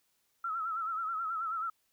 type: tone with vibrato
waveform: sine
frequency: 1318.5 Hz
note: E6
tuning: in tune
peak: -32 dBFS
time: 0.44-1.7 s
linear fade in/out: 5 ms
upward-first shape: sine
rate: 9.3 Hz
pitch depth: 75 cents each way
effects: white hiss -75 dBFS RMS until 1.92 s